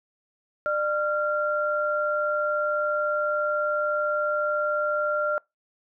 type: tone pair together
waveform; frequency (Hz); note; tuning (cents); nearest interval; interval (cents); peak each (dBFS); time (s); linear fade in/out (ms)
sine; 599 / 1380.9; D5 / F6; +34 / -20; octave + major second; 1446; -25; 0.66-5.38; 0
effects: noise-tail reverb RT60 0.2 s tail -25 dB re dry